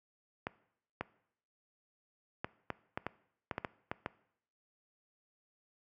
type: clicks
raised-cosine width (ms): 0.5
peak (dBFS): -20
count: 11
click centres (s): 0.469 / 1.01 / 2.445 / 2.703 / 2.975 / 3.066 / 3.512 / 3.581 / 3.648 / 3.915 / 4.061
effects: noise-tail reverb RT60 0.7 s tail -20 dB re dry + high-pass 80 Hz 12 dB/octave